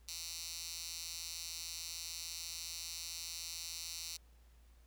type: tone with high-pass filter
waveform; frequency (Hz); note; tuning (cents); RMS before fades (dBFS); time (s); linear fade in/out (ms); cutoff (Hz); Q
10% pulse; 166.8; E3; +21; -45; 0.08-4.17; 5; 4800; 2
effects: added 58 Hz sine -60 dBFS peak until 4.86 s + pink hiss -72 dBFS RMS until 4.86 s